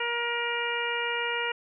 harmonic tone, 473.4 Hz, A#4, 27 cents sharp, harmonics 1 / 2 / 3 / 4 / 5 / 6, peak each -34 / -34 / -34 / -34 / -34 / -34 dBFS, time 0-1.52 s, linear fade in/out 5 ms, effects none

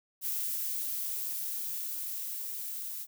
violet noise with level ramp, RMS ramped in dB -33 to -39 dBFS, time 0.21-3.07 s, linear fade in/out 50 ms, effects none

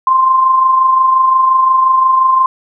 sine tone with amplitude modulation, 1046.5 Hz, C6, in tune, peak -5 dBFS, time 0.07-2.46 s, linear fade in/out 2 ms, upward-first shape sine, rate 25.7 Hz, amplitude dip 40%, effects none

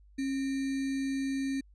sine tone with sample-and-hold, 271.2 Hz, C#4, 38 cents flat, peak -29 dBFS, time 0.18-1.61 s, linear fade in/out 10 ms, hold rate 2100 Hz, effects added 50 Hz sine -55 dBFS peak until 1.74 s + resampled to 22050 Hz

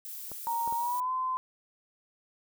violet noise, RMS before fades -41 dBFS, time 0.05-1 s, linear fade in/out 0 ms
clicks, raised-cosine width 1 ms, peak -29 dBFS, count 3, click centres 0.317 / 0.676 / 0.725 s
sine tone with pitch glide, 932.3 to 1028.5 Hz, A#5 to C6, 0 to -30 cents, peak -28 dBFS, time 0.47-1.37 s, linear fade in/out 0 ms, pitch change +170 cents, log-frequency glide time 0.76-1.11 s
effects none

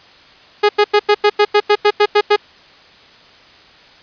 sawtooth tone bursts, 415.3 Hz, G#4, in tune, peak -4 dBFS, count 12, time 0.63-2.363 s, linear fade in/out 10 ms, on 61 ms, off 91 ms, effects white hiss -44 dBFS RMS until 4.02 s + resampled to 11025 Hz

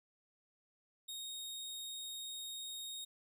sawtooth tone, 3729 Hz, A#7, in tune, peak -40 dBFS, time 1.08-3.05 s, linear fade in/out 10 ms, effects none

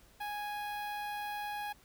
sawtooth tone with notch filter, 829 Hz, G#5, 3 cents flat, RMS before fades -39 dBFS, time 0.2-1.73 s, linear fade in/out 10 ms, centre 7100 Hz, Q 0.6, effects added 50 Hz sine -68 dBFS peak until 1.84 s + pink hiss -63 dBFS RMS until 1.84 s

